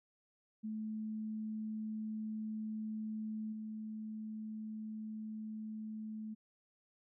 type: tone with level steps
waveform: sine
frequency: 216.9 Hz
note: A3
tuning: 25 cents flat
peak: -38 / -41 dBFS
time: 0.63-6.35 s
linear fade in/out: 20 ms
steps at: 3.52 s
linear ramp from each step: 10 ms
effects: none